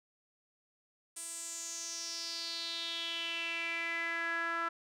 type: tone with band-pass filter sweep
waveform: sawtooth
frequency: 334.6 Hz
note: E4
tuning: 26 cents sharp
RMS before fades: -38 dBFS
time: 1.16-4.69 s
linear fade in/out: 10 ms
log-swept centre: 8900 to 1400 Hz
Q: 5.2
effects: none